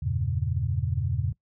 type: chord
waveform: sine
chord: E diminished seventh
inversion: none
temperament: equal with one note detuned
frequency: 82.41 / 96.87 / 116.54 / 138.59 Hz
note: E2 / G2 / Bb2 / Db3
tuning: 0 / -20 / 0 / 0 cents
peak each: -30 dBFS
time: 0.02-1.33 s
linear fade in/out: 10 ms
effects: noise-tail reverb RT60 0.1 s tail -20 dB re dry